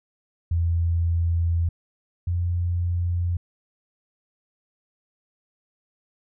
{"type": "tone pair in turn", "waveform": "sine", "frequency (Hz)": [84.4, 87.33], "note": ["E2", "F2"], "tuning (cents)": [41, 0], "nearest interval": "minor second", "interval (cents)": 59, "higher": "second", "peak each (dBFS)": [-19, -21], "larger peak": "first", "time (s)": [[0.51, 1.69], [2.27, 3.37]], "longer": "first", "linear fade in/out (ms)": 5, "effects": []}